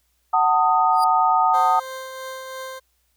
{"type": "chord", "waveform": "sine", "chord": "D# diminished", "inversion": "first", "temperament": "just", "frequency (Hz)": [746.7, 896, 1244.5], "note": ["F#5", "A5", "D#6"], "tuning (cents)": [16, 31, 0], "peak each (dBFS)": -19, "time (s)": [0.33, 1.8], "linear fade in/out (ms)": 10}
{"type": "tone with exponential growth", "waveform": "sawtooth", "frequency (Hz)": 4808, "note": "D8", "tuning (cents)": 40, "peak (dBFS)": -23, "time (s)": [0.92, 1.04], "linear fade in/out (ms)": 1, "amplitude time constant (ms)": 26}
{"type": "tone with tremolo", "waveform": "20% pulse", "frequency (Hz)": 523.3, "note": "C5", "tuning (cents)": 0, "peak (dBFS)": -25, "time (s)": [1.53, 2.8], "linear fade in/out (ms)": 20, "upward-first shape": "triangle", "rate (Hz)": 3, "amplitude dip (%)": 35}
{"effects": ["added 60 Hz sine -68 dBFS peak until 3.16 s", "white hiss -68 dBFS RMS until 3.16 s"]}